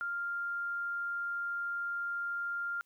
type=tone; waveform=sine; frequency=1396.9 Hz; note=F6; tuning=in tune; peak=-33 dBFS; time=0.01-2.81 s; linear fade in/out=0 ms; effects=white hiss -75 dBFS RMS until 2.85 s